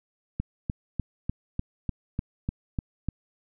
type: click train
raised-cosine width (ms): 5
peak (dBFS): -15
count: 10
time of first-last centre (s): 0.4-3.087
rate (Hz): 3.35
effects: none